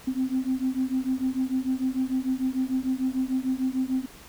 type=beating tone pair; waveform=sine; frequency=256.8 / 263.5 Hz; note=C4 / C4; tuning=-32 / +12 cents; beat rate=6.7 Hz; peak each=-26 / -26 dBFS; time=0.07-4.06 s; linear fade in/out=10 ms; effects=tanh soft clip ceiling -17 dBFS + pink hiss -48 dBFS RMS until 4.28 s